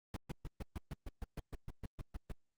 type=noise bursts; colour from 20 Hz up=brown; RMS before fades=-41 dBFS; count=15; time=0.14-2.32 s; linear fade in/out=2 ms; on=24 ms; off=130 ms; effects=Opus 48 kbps